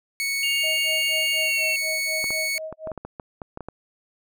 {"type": "tone", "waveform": "sawtooth", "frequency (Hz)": 2217, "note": "C#7", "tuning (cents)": 0, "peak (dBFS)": -20, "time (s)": [0.2, 2.58], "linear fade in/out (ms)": 0}
{"type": "tone with pitch glide", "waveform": "sine", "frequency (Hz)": [2809, 2709], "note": ["F7", "E7"], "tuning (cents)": [9, 47], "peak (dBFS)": -23, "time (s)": [0.43, 1.76], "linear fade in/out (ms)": 2, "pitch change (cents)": -62, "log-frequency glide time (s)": [1.38, 1.64]}
{"type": "tone with tremolo", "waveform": "sine", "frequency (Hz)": 632, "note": "D#5", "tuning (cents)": 27, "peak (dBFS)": -29, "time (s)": [0.63, 2.92], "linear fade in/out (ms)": 10, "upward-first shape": "sine", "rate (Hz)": 4.1, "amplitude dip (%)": 100}
{"type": "clicks", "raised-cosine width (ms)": 1, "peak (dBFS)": -20, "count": 12, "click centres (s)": [2.242, 2.306, 2.726, 2.873, 2.917, 2.977, 3.05, 3.198, 3.418, 3.574, 3.607, 3.686]}
{"effects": []}